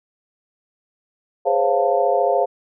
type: tone cluster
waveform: sine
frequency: 413.4 / 511 / 545 / 698 / 889 Hz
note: G#4 / C5 / C#5 / F5 / A5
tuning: -8 / -41 / -29 / -1 / +18 cents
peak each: -23 / -22 / -20 / -19 / -26 dBFS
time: 1.45-2.46 s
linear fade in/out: 20 ms
effects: none